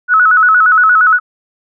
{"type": "tone with vibrato", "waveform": "sine", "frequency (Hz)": 1377, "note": "F6", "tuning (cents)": -25, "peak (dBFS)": -5, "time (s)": [0.08, 1.2], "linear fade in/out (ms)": 50, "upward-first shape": "square", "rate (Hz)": 8.6, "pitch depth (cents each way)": 110, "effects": []}